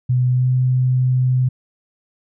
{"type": "tone with pitch glide", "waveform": "sine", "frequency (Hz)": [125.6, 127.65], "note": ["B2", "C3"], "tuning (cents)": [30, -42], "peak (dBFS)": -13, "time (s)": [0.09, 1.49], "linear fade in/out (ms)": 10, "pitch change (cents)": 28, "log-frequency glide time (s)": [0.3, 0.49], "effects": []}